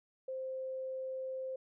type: tone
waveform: sine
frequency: 523 Hz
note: C5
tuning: 1 cent flat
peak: -37 dBFS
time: 0.28-1.56 s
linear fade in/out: 5 ms
effects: none